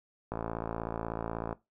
click train, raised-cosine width 1 ms, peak -20 dBFS, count 69, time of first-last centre 0.32-1.528 s, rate 56.3 Hz, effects noise-tail reverb RT60 0.2 s tail -18 dB re dry

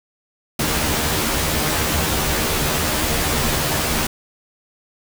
pink noise with comb filter, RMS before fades -20 dBFS, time 0.59-4.07 s, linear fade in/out 5 ms, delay 13 ms, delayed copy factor +0.85, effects none

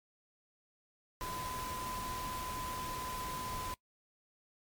sine tone in noise, 1012 Hz, B5, 42 cents sharp, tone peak -40 dBFS, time 1.21-3.74 s, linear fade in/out 0 ms, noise pink, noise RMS -43 dBFS, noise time 1.21-3.74 s, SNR 0 dB, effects noise-tail reverb RT60 0.1 s tail -23 dB re dry + MP3 96 kbps

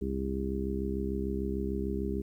harmonic tone, 66.7 Hz, C2, 34 cents sharp, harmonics 1 / 2 / 3 / 4 / 5 / 6, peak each -35 / -45 / -35 / -40 / -38 / -36 dBFS, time 0.01-2.22 s, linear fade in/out 10 ms, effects 11-bit

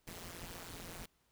pink noise with amplitude modulation, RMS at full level -44 dBFS, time 0.07-1.06 s, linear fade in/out 5 ms, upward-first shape sine, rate 173 Hz, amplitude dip 100%, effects pink hiss -75 dBFS RMS until 1.31 s

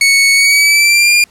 sawtooth tone with pitch glide, 2217 to 2404 Hz, C#7 to D7, 0 to +40 cents, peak -3 dBFS, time 0.01-1.24 s, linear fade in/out 2 ms, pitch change +140 cents, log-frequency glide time 0.34-1.13 s, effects pink hiss -48 dBFS RMS until 1.3 s + low-pass 11000 Hz 12 dB/octave

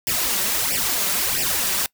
white noise with flanger, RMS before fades -22 dBFS, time 0.07-1.86 s, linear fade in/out 0 ms, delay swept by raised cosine 0.37 to 5.27 ms, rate 1.5 Hz, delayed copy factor +1, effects noise-tail reverb RT60 0.1 s tail -23 dB re dry

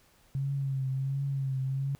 sine tone with vibrato, 135.6 Hz, C#3, 38 cents flat, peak -28 dBFS, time 0.35-1.95 s, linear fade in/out 0 ms, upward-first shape triangle, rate 1.4 Hz, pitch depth 52 cents each way, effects pink hiss -63 dBFS RMS until 1.99 s

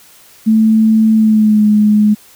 sine tone with pitch glide, 220 to 210.7 Hz, A3 to G#3, 0 to +25 cents, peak -6 dBFS, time 0.46-2.15 s, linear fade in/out 20 ms, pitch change -75 cents, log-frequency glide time 1.14-1.66 s, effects white hiss -43 dBFS RMS until 2.35 s

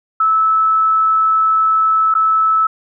sine tone with dropouts, 1306 Hz, E6, 17 cents flat, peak -10 dBFS, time 0.2-2.67 s, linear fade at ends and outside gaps 5 ms, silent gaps 2.141-2.15 s, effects none

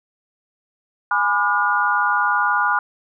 sine chord, G# diminished seventh, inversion none, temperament just, 830.6 / 996.7 / 1196.1 / 1435.3 Hz, G#5 / B5 / D6 / F6, 0 / +16 / +31 / +47 cents, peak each -23 / -22 / -22 / -19 dBFS, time 1.11-2.79 s, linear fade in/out 2 ms, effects none

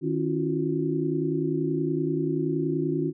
sine tone cluster, 154.4 / 275.9 / 334.6 / 365.1 Hz, D#3 / C#4 / E4 / F#4, -13 / -8 / +26 / -23 cents, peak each -29 dBFS, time 0.01-3.13 s, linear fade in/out 50 ms, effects none

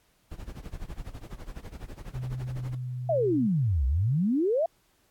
brown noise with tremolo, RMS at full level -37 dBFS, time 0.31-2.75 s, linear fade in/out 5 ms, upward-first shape sine, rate 12 Hz, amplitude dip 85%
sine tone with pitch glide, 126.9 to 124.94 Hz, B2 to B2, +47 to +20 cents, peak -31 dBFS, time 2.13-3.48 s, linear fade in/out 20 ms, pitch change -27 cents, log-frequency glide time 2.53-3.05 s
sine exponential two-way sweep, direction down then up, 698.5 to 61 to 698.5 Hz, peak -22 dBFS, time 3.09-4.66 s, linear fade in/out 5 ms, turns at 3.86 s
effects pink hiss -67 dBFS RMS until 5.1 s + AAC 64 kbps

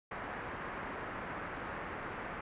white low-pass noise, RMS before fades -42 dBFS, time 0.11-2.41 s, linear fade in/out 5 ms, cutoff 1800 Hz, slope 24 dB/octave, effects resampled to 8000 Hz

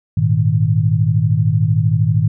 sine chord, Ab suspended second, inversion none, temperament just, 103.83 / 116.8 / 155.74 Hz, Ab2 / Bb2 / Eb3, 0 / +4 / +2 cents, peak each -16 dBFS, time 0.17-2.28 s, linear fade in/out 5 ms, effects none

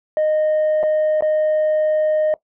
sine tone with dropouts, 617 Hz, D#5, 15 cents flat, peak -12 dBFS, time 0.17-2.34 s, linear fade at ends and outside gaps 1 ms, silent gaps 0.83-0.835 / 1.208-1.223 s, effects noise-tail reverb RT60 0.1 s tail -20 dB re dry + tanh soft clip ceiling -13 dBFS

